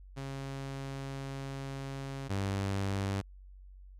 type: tone pair in turn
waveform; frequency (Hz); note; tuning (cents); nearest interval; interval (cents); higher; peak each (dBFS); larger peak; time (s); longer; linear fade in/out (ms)
sawtooth; 136.3 / 98.16; C#3 / G2; -29 / +3; tritone; 568; first; -34 / -27; second; 0.16-2.29 / 2.29-3.22; first; 20
effects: added 47 Hz sine -49 dBFS peak until 3.99 s + low-pass 9000 Hz 12 dB/octave